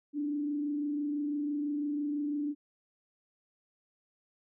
sine tone with frequency modulation, 292.5 Hz, D4, 7 cents flat, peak -30 dBFS, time 0.13-2.55 s, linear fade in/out 50 ms, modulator 26 Hz, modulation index 0.35, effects none

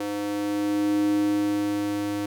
square tone with high-pass filter sweep, 102.5 Hz, G#2, 22 cents flat, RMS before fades -25 dBFS, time 0-2.26 s, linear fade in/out 5 ms, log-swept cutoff 380 to 240 Hz, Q 5.5, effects none

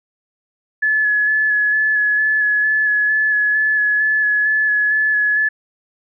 sine tone with vibrato, 1711 Hz, A6, 49 cents flat, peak -13 dBFS, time 0.82-5.49 s, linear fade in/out 10 ms, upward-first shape square, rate 2.2 Hz, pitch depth 14 cents each way, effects none

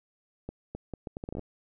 accelerating click train, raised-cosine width 2 ms, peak -23 dBFS, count 12, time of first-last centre 0.49-1.394 s, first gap 260 ms, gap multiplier 0.72, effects none

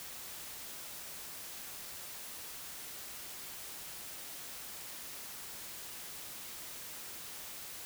silence, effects white hiss -46 dBFS RMS until 7.85 s

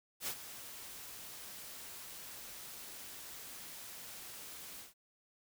white noise with ADSR envelope, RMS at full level -37 dBFS, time 0.2-4.94 s, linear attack 80 ms, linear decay 64 ms, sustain -12 dB, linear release 150 ms, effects none

